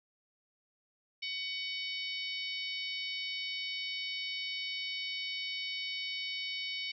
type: harmonic tone with a mistuned harmonic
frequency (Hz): 750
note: F#5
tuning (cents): +23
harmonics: 3 / 4 / 5 / 6 / 7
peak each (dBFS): -39 / -41 / -43 / -45 / -46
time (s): 1.22-6.92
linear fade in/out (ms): 10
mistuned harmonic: 7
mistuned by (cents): +36
effects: none